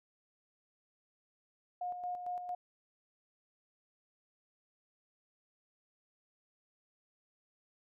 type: tone with tremolo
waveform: sine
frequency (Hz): 717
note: F5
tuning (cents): +45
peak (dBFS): -35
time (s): 1.81-2.55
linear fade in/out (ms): 5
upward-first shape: square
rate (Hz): 4.4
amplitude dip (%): 50
effects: none